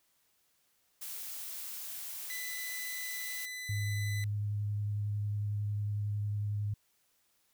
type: noise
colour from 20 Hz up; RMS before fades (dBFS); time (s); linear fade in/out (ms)
blue; -42; 1.01-3.46; 10
type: tone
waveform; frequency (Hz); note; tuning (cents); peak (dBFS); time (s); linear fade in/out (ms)
sawtooth; 2002; B6; +23; -36; 2.3-4.24; 0
type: tone with vibrato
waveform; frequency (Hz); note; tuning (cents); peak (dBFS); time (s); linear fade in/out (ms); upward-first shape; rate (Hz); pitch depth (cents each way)
sine; 103.6; G#2; -4; -31; 3.69-6.74; 5; sine; 11; 12
effects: white hiss -73 dBFS RMS until 7.53 s